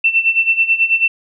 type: tone with tremolo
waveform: sine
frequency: 2685 Hz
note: E7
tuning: 31 cents sharp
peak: -8 dBFS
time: 0.04-1.08 s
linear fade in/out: 5 ms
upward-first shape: sine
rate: 9.2 Hz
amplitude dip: 80%
effects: none